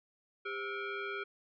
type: tone with frequency modulation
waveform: sine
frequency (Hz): 516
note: C5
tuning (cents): -24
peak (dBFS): -36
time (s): 0.45-1.24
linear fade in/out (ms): 10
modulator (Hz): 916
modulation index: 2.2
effects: none